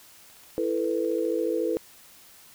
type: click train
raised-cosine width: 0.2 ms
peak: -37 dBFS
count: 17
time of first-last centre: 0.3-1.388 s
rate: 14.7 Hz
type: chord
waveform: sine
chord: E suspended fourth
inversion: none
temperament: equal with one note detuned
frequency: 331.5 / 440 / 493.9 Hz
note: E4 / A4 / B4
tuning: +10 / 0 / 0 cents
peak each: -28 dBFS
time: 0.58-1.77 s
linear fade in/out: 0 ms
effects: white hiss -52 dBFS RMS until 2.54 s